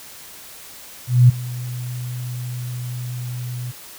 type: tone with ADSR envelope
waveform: sine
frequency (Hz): 123.47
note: B2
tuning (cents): 0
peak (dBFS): -5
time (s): 1.07-3.72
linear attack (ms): 220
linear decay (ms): 14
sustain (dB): -20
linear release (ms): 19
effects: white hiss -40 dBFS RMS until 3.98 s